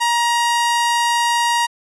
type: tone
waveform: sawtooth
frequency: 945 Hz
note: A#5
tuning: 23 cents sharp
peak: -11 dBFS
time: 0-1.67 s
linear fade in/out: 20 ms
effects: resampled to 24000 Hz